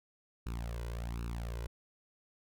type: tone with flanger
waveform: sawtooth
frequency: 58 Hz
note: A#1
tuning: 8 cents flat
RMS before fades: -39 dBFS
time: 0.46-1.67 s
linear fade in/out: 5 ms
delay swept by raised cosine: 0.74 to 2.04 ms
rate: 1.3 Hz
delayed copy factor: +0.85
effects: none